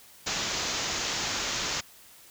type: low-pass noise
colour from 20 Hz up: white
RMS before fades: -31 dBFS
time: 0.26-1.81 s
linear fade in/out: 10 ms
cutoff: 7100 Hz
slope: 96 dB/octave
effects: white hiss -53 dBFS RMS until 2.3 s